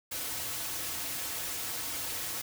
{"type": "noise with comb filter", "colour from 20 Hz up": "white", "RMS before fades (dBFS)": -36, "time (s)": [0.11, 2.42], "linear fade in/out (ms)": 10, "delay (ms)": 5, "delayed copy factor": -0.6, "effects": []}